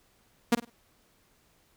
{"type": "tone with echo", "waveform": "sawtooth", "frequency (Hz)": 236.2, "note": "A#3", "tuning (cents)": 23, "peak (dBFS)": -15, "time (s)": [0.52, 0.55], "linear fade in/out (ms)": 5, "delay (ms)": 50, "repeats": 3, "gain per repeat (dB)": -12, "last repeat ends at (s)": 0.7, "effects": ["pink hiss -66 dBFS RMS until 1.76 s"]}